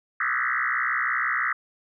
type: tone with frequency modulation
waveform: sine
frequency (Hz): 1608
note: G6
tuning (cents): +44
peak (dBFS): -22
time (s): 0.2-1.53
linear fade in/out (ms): 5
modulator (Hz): 63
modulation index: 6.3
effects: none